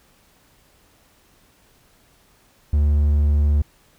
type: tone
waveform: triangle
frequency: 73.42 Hz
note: D2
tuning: in tune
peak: -12 dBFS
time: 2.73-3.62 s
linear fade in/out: 5 ms
effects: pink hiss -57 dBFS RMS until 3.98 s